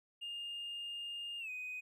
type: tone with pitch glide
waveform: triangle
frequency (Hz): 2823 to 2501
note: F7 to D#7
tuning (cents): +18 to +8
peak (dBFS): -38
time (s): 0.21-1.81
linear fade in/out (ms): 20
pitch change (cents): -210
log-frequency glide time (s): 1.39-1.5
effects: tanh soft clip ceiling -37 dBFS